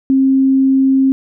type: tone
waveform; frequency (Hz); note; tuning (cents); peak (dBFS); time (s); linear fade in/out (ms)
sine; 267.2; C4; +36; -8; 0.1-1.12; 0
effects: none